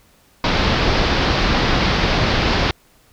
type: low-pass noise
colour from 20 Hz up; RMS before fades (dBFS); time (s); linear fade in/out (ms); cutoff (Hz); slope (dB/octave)
pink; -17; 0.44-2.71; 2; 5100; 48
effects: pink hiss -54 dBFS RMS until 3.12 s